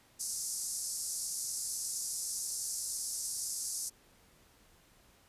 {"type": "band-pass noise", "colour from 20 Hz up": "white", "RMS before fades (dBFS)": -38, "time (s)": [0.19, 3.9], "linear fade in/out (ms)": 20, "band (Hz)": [5000, 11000], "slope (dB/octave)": 48, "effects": ["pink hiss -64 dBFS RMS until 5.28 s", "resampled to 32000 Hz"]}